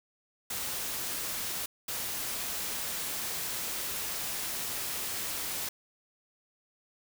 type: noise bursts at uneven times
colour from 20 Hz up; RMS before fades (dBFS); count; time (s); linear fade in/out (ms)
white; -35; 2; 0.5-1.66 / 1.88-5.69; 5
effects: none